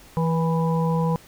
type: harmonic tone with a mistuned harmonic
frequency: 164.81 Hz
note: E3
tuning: in tune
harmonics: 1 / 3 / 5 / 6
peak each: -20 / -27 / -33 / -29 dBFS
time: 0.17-1.16 s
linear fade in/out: 0 ms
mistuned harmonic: 3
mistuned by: -23 cents
effects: pink hiss -49 dBFS RMS until 1.27 s